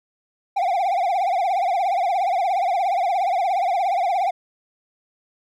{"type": "tone with vibrato", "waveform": "triangle", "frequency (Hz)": 740, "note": "F#5", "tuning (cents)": 0, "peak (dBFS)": -16, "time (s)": [0.56, 4.31], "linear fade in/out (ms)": 10, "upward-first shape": "triangle", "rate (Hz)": 17, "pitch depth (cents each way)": 180, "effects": []}